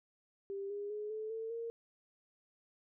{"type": "tone with pitch steps", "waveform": "sine", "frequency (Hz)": [395.3, 407.8, 420.7, 434.1, 447.8, 462], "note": ["G4", "G#4", "G#4", "A4", "A4", "A#4"], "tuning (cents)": [15, -32, 22, -23, 30, -16], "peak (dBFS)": -38, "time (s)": [0.5, 1.7], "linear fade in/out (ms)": 0, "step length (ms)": 200, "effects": []}